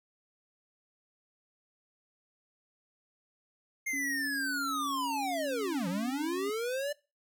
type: linear two-way sweep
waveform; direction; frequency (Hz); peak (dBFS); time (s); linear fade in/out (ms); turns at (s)
square; down then up; 2133 to 168.4 to 592; -32; 3.86-6.93; 10; 5.88
type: tone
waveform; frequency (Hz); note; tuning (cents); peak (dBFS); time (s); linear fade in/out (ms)
sine; 277.2; C#4; 0; -37; 3.93-6.5; 5
effects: noise-tail reverb RT60 0.3 s tail -22 dB re dry